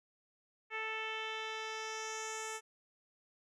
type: tone with low-pass filter sweep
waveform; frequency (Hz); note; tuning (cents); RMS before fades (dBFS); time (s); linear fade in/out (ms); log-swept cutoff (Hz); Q
10% pulse; 440; A4; 0; -41; 0.7-2.61; 50; 2300 to 8700; 2.8
effects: none